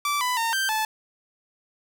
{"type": "tone with pitch steps", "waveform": "sawtooth", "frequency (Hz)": [1163, 997, 914, 1566, 871], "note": ["D6", "B5", "A#5", "G6", "A5"], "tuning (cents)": [-17, 16, -34, -2, -18], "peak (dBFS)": -19, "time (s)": [0.05, 0.85], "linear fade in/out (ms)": 2, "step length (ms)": 160, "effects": []}